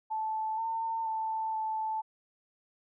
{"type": "tone with pitch steps", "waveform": "sine", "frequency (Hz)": [875, 903, 884, 876], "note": ["A5", "A5", "A5", "A5"], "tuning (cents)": [-10, 45, 8, -8], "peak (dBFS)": -30, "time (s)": [0.1, 2.02], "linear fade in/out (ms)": 20, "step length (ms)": 480, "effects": []}